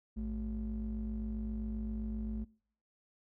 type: ring-modulated tone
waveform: triangle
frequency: 80.4 Hz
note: E2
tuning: 43 cents flat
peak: -30 dBFS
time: 0.16-2.45 s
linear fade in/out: 20 ms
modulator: 137 Hz
effects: noise-tail reverb RT60 0.6 s tail -26 dB re dry